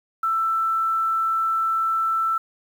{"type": "tone with quantisation", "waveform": "sine", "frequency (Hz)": 1329, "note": "E6", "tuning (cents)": 14, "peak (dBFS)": -19, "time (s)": [0.23, 2.38], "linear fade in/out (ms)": 5, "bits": 8, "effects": []}